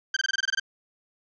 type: tone bursts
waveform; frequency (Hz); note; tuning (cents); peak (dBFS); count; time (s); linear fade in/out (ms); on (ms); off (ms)
sawtooth; 1568; G6; 0; -19; 10; 0.14-0.598; 5; 26; 22
effects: resampled to 16000 Hz + 8-bit